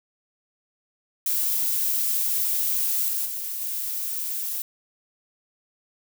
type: noise with level steps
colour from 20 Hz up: violet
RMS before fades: -24 / -26 / -31 / -29 dBFS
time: 1.26-4.62 s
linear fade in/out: 2 ms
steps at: 3.08 / 3.25 / 3.61 s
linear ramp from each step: 10 ms
effects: none